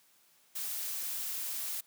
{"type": "noise", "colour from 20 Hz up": "blue", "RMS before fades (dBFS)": -37, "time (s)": [0.55, 1.81], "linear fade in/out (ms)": 10, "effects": ["white hiss -66 dBFS RMS until 1.86 s", "high-pass 150 Hz 12 dB/octave"]}